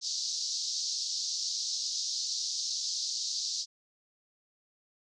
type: band-pass noise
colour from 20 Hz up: pink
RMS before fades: -34 dBFS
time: 0.01-3.66 s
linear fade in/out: 50 ms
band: 4200 to 6300 Hz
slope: 48 dB/octave
effects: none